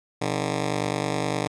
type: ring-modulated tone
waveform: 10% pulse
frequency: 147.9 Hz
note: D3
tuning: 13 cents sharp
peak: -13 dBFS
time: 0.21-1.48 s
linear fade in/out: 10 ms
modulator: 24.9 Hz
effects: resampled to 22050 Hz + 8-bit